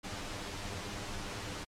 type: noise with comb filter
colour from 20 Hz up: pink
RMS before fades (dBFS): -40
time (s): 0.03-1.65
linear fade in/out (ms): 20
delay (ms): 10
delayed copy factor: +0.6
effects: low-pass 7000 Hz 12 dB/octave + MP3 96 kbps